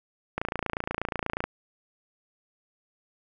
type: click train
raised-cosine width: 0.5 ms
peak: -13 dBFS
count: 31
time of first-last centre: 0.38-1.44 s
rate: 28.3 Hz
effects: none